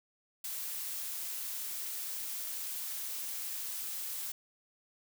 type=noise; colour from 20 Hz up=blue; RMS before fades=-39 dBFS; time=0.44-4.32 s; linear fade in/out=5 ms; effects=none